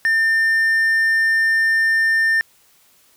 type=tone; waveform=triangle; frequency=1800 Hz; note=A6; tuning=39 cents sharp; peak=-12 dBFS; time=0.05-2.41 s; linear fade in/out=0 ms; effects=white hiss -55 dBFS RMS until 3.16 s